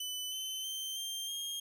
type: tone with pitch steps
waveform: sawtooth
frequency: 3000 / 3056 / 3113 / 3171 / 3230 Hz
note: F#7 / G7 / G7 / G7 / G#7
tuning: +23 / -45 / -13 / +19 / -49 cents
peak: -34 dBFS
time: 0-1.6 s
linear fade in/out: 5 ms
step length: 320 ms
effects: none